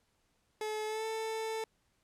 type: tone with pitch glide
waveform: 30% pulse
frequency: 429.9 to 443.3 Hz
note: A4 to A4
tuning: -40 to +13 cents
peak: -32 dBFS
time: 0.61-1.64 s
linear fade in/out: 2 ms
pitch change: +53 cents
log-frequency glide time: 0.86-1.05 s
effects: pink hiss -75 dBFS RMS until 2.03 s + low-pass 11000 Hz 12 dB/octave